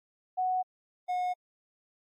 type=tone pair in turn; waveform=sine / triangle; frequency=740 / 724.8 Hz; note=F#5 / F#5; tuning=0 / -36 cents; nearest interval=unison; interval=36 cents; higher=first; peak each=-26 dBFS; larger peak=neither; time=0.37-0.63 / 1.08-1.34 s; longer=neither; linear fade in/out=20 ms; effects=AAC 64 kbps